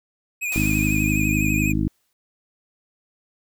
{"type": "tone with vibrato", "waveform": "square", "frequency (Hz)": 2483, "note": "D#7", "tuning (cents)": -4, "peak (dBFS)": -24, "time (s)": [0.41, 1.73], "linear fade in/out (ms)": 20, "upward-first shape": "sine", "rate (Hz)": 12, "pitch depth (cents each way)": 53}
{"type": "noise with exponential decay", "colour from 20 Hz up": "white", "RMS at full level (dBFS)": -32, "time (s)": [0.52, 2.13], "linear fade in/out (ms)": 1, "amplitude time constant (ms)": 350}
{"type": "harmonic tone", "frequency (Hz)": 51.91, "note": "G#1", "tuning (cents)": 0, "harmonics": [1, 2, 3, 4, 5, 6], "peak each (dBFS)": [-26, -26, -26, -26, -26, -26], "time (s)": [0.56, 1.88], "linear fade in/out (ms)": 0}
{"effects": []}